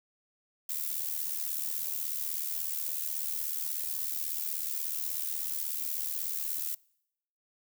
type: noise with amplitude modulation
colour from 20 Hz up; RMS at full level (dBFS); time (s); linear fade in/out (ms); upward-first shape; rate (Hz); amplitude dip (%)
violet; -31; 0.69-6.75; 5; sine; 76.4; 70
effects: noise-tail reverb RT60 0.8 s tail -26 dB re dry